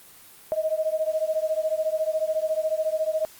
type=beating tone pair; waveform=sine; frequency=624 / 638 Hz; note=D#5 / D#5; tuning=+5 / +43 cents; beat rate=14 Hz; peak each=-25 / -26 dBFS; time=0.52-3.25 s; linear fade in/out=0 ms; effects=white hiss -49 dBFS RMS until 3.39 s + Opus 24 kbps